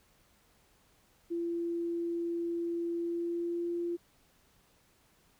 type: tone with pitch glide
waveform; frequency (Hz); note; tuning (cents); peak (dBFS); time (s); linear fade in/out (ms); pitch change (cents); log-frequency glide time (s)
sine; 340.2 to 344.4; F4 to F4; -45 to -24; -31; 1.3-3.97; 20; +21; 2.97-3.73
effects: pink hiss -67 dBFS RMS until 5.39 s